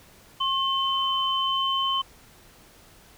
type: tone pair together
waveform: sine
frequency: 1075 / 3063 Hz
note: C6 / G7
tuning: +47 / -41 cents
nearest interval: octave + tritone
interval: 1812 cents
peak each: -25 dBFS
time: 0.4-2.02 s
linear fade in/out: 10 ms
effects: pink hiss -53 dBFS RMS until 3.17 s